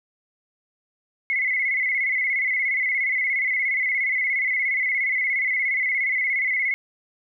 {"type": "tone with vibrato", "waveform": "sine", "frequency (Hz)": 2093, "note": "C7", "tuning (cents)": 0, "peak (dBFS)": -20, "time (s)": [1.3, 6.74], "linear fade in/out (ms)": 0, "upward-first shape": "square", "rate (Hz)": 17, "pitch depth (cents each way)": 64, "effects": []}